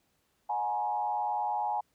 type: tone with frequency modulation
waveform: sine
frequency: 836 Hz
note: G#5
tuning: 11 cents sharp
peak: -28 dBFS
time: 0.49-1.81 s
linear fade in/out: 10 ms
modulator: 109 Hz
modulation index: 0.94
effects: pink hiss -73 dBFS RMS until 1.94 s + high-pass 60 Hz 12 dB/octave